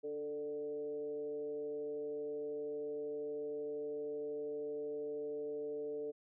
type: tone with frequency modulation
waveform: sine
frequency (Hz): 443.6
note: A4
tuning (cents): +14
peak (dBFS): -38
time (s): 0.03-6.12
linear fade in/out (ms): 20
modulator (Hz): 151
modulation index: 0.53
effects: none